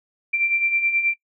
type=beating tone pair; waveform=sine; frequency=2349 / 2358.4 Hz; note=D7 / D7; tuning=0 / +7 cents; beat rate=9.4 Hz; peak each=-27 / -19 dBFS; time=0.33-1.14 s; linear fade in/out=10 ms; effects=noise-tail reverb RT60 0.1 s tail -21 dB re dry